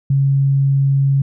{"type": "tone", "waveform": "sine", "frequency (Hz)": 137.6, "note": "C#3", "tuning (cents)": -12, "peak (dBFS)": -11, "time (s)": [0.1, 1.22], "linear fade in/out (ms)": 5, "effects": []}